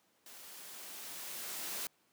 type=noise with level ramp; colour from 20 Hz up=white; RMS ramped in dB=-53 to -39 dBFS; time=0.26-1.87 s; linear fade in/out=2 ms; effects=pink hiss -72 dBFS RMS until 2.12 s + high-pass 200 Hz 12 dB/octave